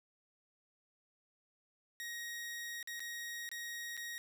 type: tone with dropouts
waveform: sawtooth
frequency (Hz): 1883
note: A#6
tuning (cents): +17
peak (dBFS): -38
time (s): 2-4.18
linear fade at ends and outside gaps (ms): 0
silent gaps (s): 2.828-2.874 / 2.995-3.003 / 3.49-3.515 / 3.968-3.975
effects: none